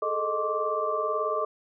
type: tone cluster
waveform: sine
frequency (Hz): 423.6 / 442 / 619 / 1068 / 1164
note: G#4 / A4 / D#5 / C6 / D6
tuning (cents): +34 / +8 / -9 / +35 / -16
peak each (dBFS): -35 / -32 / -30 / -35 / -29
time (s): 0.02-1.45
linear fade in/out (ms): 5
effects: none